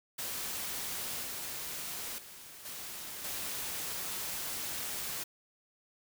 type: noise with level steps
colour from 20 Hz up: white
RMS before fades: -38 / -40 / -50 / -43 / -38 dBFS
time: 0.18-5.24 s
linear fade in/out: 10 ms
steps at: 1.23 / 2.18 / 2.65 / 3.24 s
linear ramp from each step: 5 ms
effects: none